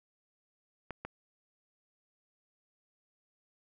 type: clicks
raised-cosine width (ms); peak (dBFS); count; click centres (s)
0.5; -24; 2; 0.907 / 1.05
effects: none